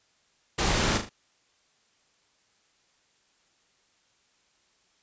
pink noise with echo, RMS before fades -25 dBFS, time 0.58-0.98 s, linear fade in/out 10 ms, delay 38 ms, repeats 3, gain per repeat -7 dB, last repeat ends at 1.094 s, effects white hiss -67 dBFS RMS until 5.02 s + resampled to 16000 Hz

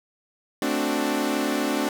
sawtooth chord, D dominant seventh, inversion second, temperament equal, 220 / 261.6 / 293.7 / 370 Hz, A3 / C4 / D4 / F#4, 0 / 0 / 0 / 0 cents, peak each -26 / -24 / -22 / -27 dBFS, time 0.62-1.89 s, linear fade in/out 2 ms, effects none

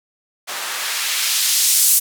blue noise with band-pass filter sweep, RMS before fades -18 dBFS, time 0.47-2 s, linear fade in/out 20 ms, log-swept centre 760 to 9500 Hz, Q 0.75, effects none

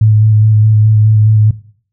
sine tone with vibrato, 107.9 Hz, A2, 33 cents flat, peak -4 dBFS, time 0.01-1.51 s, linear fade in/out 5 ms, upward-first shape square, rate 4.8 Hz, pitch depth 14 cents each way, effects noise-tail reverb RT60 0.5 s tail -17 dB re dry

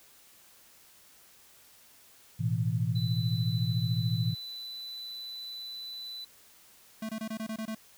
sine chord, A suspended second, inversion none, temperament just, 110 / 123.75 / 165 Hz, A2 / B2 / E3, 0 / +4 / +2 cents, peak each -30 / -30 / -32 dBFS, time 2.39-4.35 s, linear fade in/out 20 ms
triangle tone, 3989 Hz, B7, 17 cents sharp, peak -37 dBFS, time 2.95-6.25 s, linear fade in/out 10 ms
square tone bursts, 220 Hz, A3, in tune, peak -34 dBFS, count 8, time 7.02-7.749 s, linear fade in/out 5 ms, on 71 ms, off 23 ms
effects white hiss -58 dBFS RMS until 7.97 s

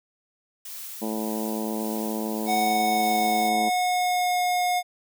blue noise with tremolo, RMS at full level -37 dBFS, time 0.65-3.49 s, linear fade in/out 5 ms, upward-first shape sine, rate 1.7 Hz, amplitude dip 25%
harmonic tone, 108.8 Hz, A2, 19 cents flat, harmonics 2 / 3 / 4 / 5 / 6 / 7 / 8 / 9, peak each -29 / -33 / -35 / -37 / -39 / -40 / -41 / -42 dBFS, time 1.01-3.7 s, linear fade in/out 20 ms
square tone with pitch glide, 740 to 719.8 Hz, F#5 to F#5, 0 to -48 cents, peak -22 dBFS, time 2.46-4.83 s, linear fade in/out 50 ms, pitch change -48 cents, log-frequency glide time 2.6-4.42 s
effects none

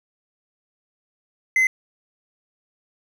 triangle tone, 2052 Hz, C7, 34 cents flat, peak -13 dBFS, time 1.56-1.67 s, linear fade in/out 2 ms, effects none

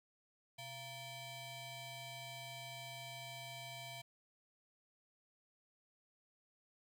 20% pulse ring-modulated tone, 814 Hz, G#5, 35 cents flat, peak -39 dBFS, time 0.58-4.02 s, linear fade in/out 10 ms, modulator 1500 Hz, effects none

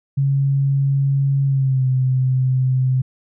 sine tone with pitch glide, 138 to 129.5 Hz, C#3 to C3, -7 to -17 cents, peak -14 dBFS, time 0.17-3.02 s, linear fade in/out 10 ms, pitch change -110 cents, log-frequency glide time 1.45-1.86 s, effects none

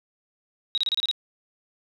sine tone bursts, 3814 Hz, A#7, 39 cents sharp, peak -21 dBFS, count 7, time 0.75-1.113 s, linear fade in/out 0 ms, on 27 ms, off 29 ms, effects none

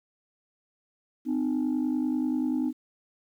sine tone pair together, 255.5 / 305.8 Hz, C4 / D#4, -41 / -30 cents, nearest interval minor third, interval 311 cents, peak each -25 / -26 dBFS, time 1.25-2.73 s, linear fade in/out 50 ms, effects tanh soft clip ceiling -21 dBFS + 10-bit

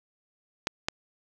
clicks, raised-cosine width 0.2 ms, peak -9 dBFS, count 2, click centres 0.671 / 0.885 s, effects none

